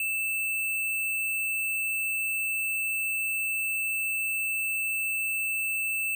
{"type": "tone with sample-and-hold", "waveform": "sine", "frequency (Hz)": 2643, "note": "E7", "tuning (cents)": 4, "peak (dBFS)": -26, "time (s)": [0, 6.15], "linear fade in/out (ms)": 2, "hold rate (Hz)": 11025, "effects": []}